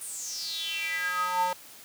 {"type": "tone with high-pass filter sweep", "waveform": "square", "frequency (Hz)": 180.7, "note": "F#3", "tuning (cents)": -41, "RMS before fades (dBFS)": -31, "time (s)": [0.01, 1.53], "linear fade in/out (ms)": 2, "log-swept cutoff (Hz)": [9700, 730], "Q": 7.2, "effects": ["white hiss -49 dBFS RMS until 1.84 s", "high-pass 100 Hz 12 dB/octave"]}